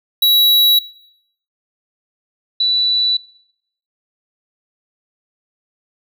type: tone pair in turn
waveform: square / sine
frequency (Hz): 3900 / 3959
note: B7 / B7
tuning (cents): -23 / +3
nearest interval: unison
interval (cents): 26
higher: second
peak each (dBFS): -10 / -12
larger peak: first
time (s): 0.22-0.79 / 2.6-3.17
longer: neither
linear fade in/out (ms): 5
effects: noise-tail reverb RT60 0.7 s tail -20 dB re dry